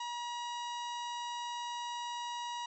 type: harmonic tone with a mistuned harmonic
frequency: 958 Hz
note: A#5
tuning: 47 cents sharp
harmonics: 1 / 2 / 3 / 4 / 5 / 6 / 7 / 8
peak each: -38 / -50 / -47 / -48 / -59 / -53 / -60 / -60 dBFS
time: 0-2.66 s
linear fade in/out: 5 ms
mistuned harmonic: 6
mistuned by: +17 cents
effects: none